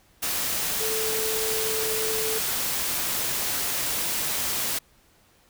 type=tone in noise; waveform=sine; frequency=440 Hz; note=A4; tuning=in tune; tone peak=-29 dBFS; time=0.8-2.39 s; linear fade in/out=10 ms; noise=white; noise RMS=-27 dBFS; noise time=0.22-4.79 s; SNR=-5 dB; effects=pink hiss -60 dBFS RMS until 5.49 s